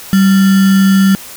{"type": "tone with sample-and-hold", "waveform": "sine", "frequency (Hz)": 193.5, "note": "G3", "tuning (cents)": -22, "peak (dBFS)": -5, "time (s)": [0.13, 1.15], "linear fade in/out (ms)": 0, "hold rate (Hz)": 1575, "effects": ["white hiss -31 dBFS RMS until 1.36 s"]}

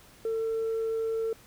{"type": "tone", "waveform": "sine", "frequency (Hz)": 449, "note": "A4", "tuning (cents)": 35, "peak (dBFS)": -25, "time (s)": [0.25, 1.33], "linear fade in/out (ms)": 2, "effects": ["tanh soft clip ceiling -25 dBFS", "pink hiss -55 dBFS RMS until 1.46 s"]}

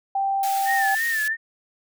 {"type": "tone", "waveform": "sine", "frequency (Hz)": 784, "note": "G5", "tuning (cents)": 0, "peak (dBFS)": -20, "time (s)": [0.15, 0.95], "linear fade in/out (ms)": 5}
{"type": "high-pass noise", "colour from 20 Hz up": "white", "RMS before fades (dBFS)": -33, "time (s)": [0.43, 1.28], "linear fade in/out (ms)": 2, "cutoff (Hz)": 1300, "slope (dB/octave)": 96}
{"type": "tone with vibrato", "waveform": "sine", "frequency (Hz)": 1788, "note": "A6", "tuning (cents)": 27, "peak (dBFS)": -21, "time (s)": [0.65, 1.37], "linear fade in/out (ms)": 50, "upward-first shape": "sine", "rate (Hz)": 3, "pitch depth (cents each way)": 73}
{"effects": []}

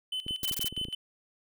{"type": "tone with tremolo", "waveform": "triangle", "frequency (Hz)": 3035, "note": "F#7", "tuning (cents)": 43, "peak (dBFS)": -29, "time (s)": [0.12, 0.95], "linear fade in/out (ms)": 5, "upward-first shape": "square", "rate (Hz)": 6.2, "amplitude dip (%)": 80}
{"type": "clicks", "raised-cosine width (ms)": 3, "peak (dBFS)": -28, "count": 11, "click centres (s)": [0.265, 0.309, 0.433, 0.513, 0.594, 0.645, 0.726, 0.777, 0.814, 0.852, 0.885]}
{"type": "noise bursts", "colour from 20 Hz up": "blue", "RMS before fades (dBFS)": -32, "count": 6, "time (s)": [0.43, 0.68], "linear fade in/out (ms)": 2, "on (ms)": 25, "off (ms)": 20}
{"effects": []}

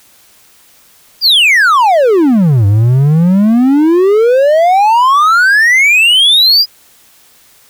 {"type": "exponential two-way sweep", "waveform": "triangle", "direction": "down then up", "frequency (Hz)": [4978, 97.7, 4978], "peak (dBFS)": -3, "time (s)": [1.21, 6.66], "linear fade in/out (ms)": 50, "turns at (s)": 2.66, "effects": ["white hiss -45 dBFS RMS until 7.69 s"]}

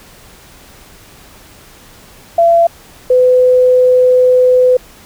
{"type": "tone pair in turn", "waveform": "sine", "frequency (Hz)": [677, 504.3], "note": ["E5", "B4"], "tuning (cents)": [46, 36], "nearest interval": "perfect fourth", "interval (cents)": 510, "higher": "first", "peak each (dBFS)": -5, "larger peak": "neither", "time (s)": [[2.38, 2.67], [3.1, 4.77]], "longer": "second", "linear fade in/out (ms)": 5, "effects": ["pink hiss -40 dBFS RMS until 5.05 s"]}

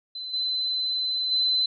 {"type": "tone with level steps", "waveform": "sine", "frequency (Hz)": 4042, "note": "B7", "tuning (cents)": 39, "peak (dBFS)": [-32, -24, -20], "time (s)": [0.15, 1.66], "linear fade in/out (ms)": 5, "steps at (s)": [0.33, 1.31], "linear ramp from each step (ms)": 10, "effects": []}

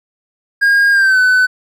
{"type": "tone with pitch glide", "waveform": "triangle", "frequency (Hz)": [1624, 1506.5], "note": ["G#6", "F#6"], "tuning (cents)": [-39, 31], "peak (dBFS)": -6, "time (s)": [0.61, 1.47], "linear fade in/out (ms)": 20, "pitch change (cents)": -130, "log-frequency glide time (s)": [0.92, 1.19], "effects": []}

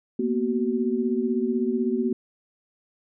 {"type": "tone cluster", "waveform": "sine", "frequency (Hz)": [230.5, 246.5, 376.3], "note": ["A#3", "B3", "F#4"], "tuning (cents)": [-19, -3, 29], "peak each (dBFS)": -26, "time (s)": [0.19, 2.13], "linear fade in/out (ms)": 5, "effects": []}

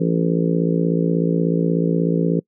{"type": "harmonic tone", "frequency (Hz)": 56.5, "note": "A1", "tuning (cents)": 47, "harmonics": [3, 4, 5, 6, 7, 8, 9], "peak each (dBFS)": [-18, -29, -23, -29, -26, -24, -29], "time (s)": [0, 2.4], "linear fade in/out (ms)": 10, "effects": ["noise-tail reverb RT60 0.1 s tail -25 dB re dry"]}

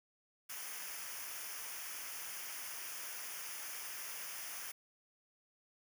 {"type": "noise with comb filter", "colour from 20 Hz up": "white", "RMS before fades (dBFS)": -45, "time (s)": [0.49, 4.72], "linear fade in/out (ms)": 10, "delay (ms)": 0.25, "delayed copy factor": -0.75, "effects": []}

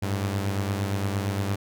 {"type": "beating tone pair", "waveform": "sawtooth", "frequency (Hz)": [98, 106.7], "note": ["G2", "G#2"], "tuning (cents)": [0, 47], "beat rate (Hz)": 8.7, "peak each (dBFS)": [-22, -28], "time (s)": [0.02, 1.56], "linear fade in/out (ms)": 10, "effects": []}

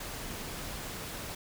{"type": "noise", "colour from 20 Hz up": "pink", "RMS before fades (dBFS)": -40, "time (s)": [0, 1.35], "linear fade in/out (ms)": 5, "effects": []}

